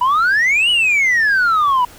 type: exponential two-way sweep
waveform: sine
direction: up then down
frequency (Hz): 962 to 2981 to 962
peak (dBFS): -9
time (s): 0.01-1.85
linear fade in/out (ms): 5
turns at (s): 0.7
effects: tanh soft clip ceiling -10 dBFS + pink hiss -41 dBFS RMS until 1.98 s